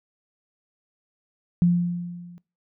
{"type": "tone with level ramp", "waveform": "sine", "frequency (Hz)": 174.61, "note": "F3", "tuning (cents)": 0, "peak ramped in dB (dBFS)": [-13, -42], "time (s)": [1.62, 2.38], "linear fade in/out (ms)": 0, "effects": ["noise-tail reverb RT60 0.3 s tail -23 dB re dry"]}